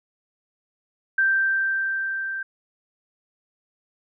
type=tone with level ramp; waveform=sine; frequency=1568 Hz; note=G6; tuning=in tune; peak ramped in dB=-16 to -27 dBFS; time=1.18-2.43 s; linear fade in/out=5 ms; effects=none